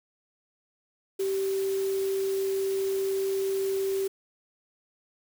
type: tone in noise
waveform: sine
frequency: 387.8 Hz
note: G4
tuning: 19 cents flat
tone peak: -25 dBFS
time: 1.19-4.08 s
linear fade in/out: 10 ms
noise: white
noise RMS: -42 dBFS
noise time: 1.19-4.08 s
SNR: +14 dB
effects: none